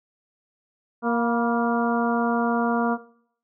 harmonic tone with a mistuned harmonic, 234.2 Hz, A#3, 8 cents sharp, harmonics 1 / 2 / 3 / 4 / 5 / 6, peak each -23 / -26 / -28 / -29 / -30 / -31 dBFS, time 1.02-2.98 s, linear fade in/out 50 ms, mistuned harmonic 4, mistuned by +48 cents, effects noise-tail reverb RT60 0.6 s tail -17 dB re dry

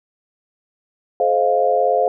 sine chord, F dominant seventh, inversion first, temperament equal with one note detuned, 428.7 / 523.3 / 622.3 / 698.5 Hz, A4 / C5 / Eb5 / F5, -45 / 0 / 0 / 0 cents, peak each -21 / -18 / -23 / -17 dBFS, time 1.2-2.08 s, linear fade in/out 2 ms, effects none

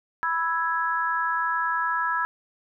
sine chord, E major, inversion second, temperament equal, 987.8 / 1318.5 / 1661.2 Hz, B5 / E6 / G#6, 0 / 0 / 0 cents, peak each -27 dBFS, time 0.23-2.25 s, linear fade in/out 0 ms, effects none

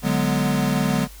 square chord, G# half-diminished seventh, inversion second, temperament equal, 146.83 / 185 / 207.7 / 246.9 Hz, D3 / F#3 / G#3 / B3, 0 / 0 / 0 / 0 cents, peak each -25 dBFS, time 0.02-1.08 s, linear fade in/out 50 ms, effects added 50 Hz sine -40 dBFS peak until 1.2 s + white hiss -46 dBFS RMS until 1.2 s

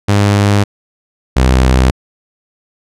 sawtooth tone pair in turn, 101.7 / 64.07 Hz, G#2 / C2, -36 / -36 cents, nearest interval minor sixth, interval 800 cents, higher first, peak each -4 / -3 dBFS, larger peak second, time 0.08-0.64 / 1.36-1.91 s, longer first, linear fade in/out 10 ms, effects low-pass 9000 Hz 12 dB/octave

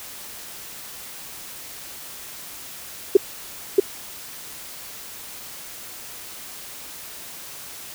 sine tone with echo, 391.9 Hz, G4, in tune, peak -6 dBFS, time 3.15-3.17 s, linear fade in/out 5 ms, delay 630 ms, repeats 1, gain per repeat -2 dB, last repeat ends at 3.8 s, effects white hiss -38 dBFS RMS until 7.94 s

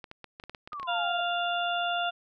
clicks, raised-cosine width 0.3 ms, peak -26 dBFS, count 11, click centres 0.042 / 0.114 / 0.243 / 0.399 / 0.438 / 0.496 / 0.548 / 0.675 / 0.731 / 0.798 / 0.83 s
sine exponential sweep, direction down, 1244.5 to 648 Hz, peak -35 dBFS, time 0.72-1.21 s, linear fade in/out 2 ms
harmonic tone, 698.5 Hz, F5, in tune, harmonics 1 / 2 / 4 / 5, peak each -29 / -32 / -35 / -36 dBFS, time 0.87-2.11 s, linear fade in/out 20 ms
effects none

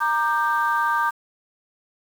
sine chord, G minor, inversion first, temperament equal with one note detuned, 932.3 / 1192.4 / 1568 Hz, Bb5 / D6 / G6, 0 / +26 / 0 cents, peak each -22 / -22 / -23 dBFS, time 0-1.11 s, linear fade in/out 20 ms, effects tanh soft clip ceiling -11 dBFS + 7-bit

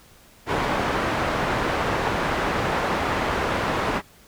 white low-pass noise, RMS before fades -24 dBFS, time 0.46-4.02 s, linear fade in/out 50 ms, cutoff 1300 Hz, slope 12 dB/octave, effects pink hiss -52 dBFS RMS until 4.27 s

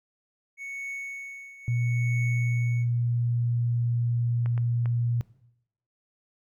triangle tone with tremolo, 2217 Hz, C#7, in tune, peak -30 dBFS, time 0.57-2.86 s, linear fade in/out 50 ms, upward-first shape triangle, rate 0.75 Hz, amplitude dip 80%
sine tone with pitch glide, 120 to 118.9 Hz, B2 to A#2, -49 to +35 cents, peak -23 dBFS, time 1.68-5.21 s, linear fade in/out 0 ms, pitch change -16 cents, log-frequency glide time 2.04-3.87 s
clicks, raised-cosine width 0.5 ms, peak -26 dBFS, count 3, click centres 4.46 / 4.578 / 4.858 s
effects noise-tail reverb RT60 0.8 s tail -19 dB re dry

